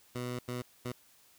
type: tone bursts at uneven times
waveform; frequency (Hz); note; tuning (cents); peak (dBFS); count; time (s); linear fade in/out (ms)
15% pulse; 123.47; B2; 0; -29; 3; 0.15-0.39 / 0.48-0.62 / 0.85-0.92; 5
effects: white hiss -63 dBFS RMS until 1.38 s